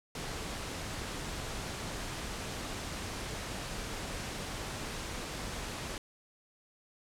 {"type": "noise", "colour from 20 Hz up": "pink", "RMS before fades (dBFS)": -39, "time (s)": [0.15, 5.98], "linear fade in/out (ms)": 2, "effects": ["low-pass 9000 Hz 12 dB/octave"]}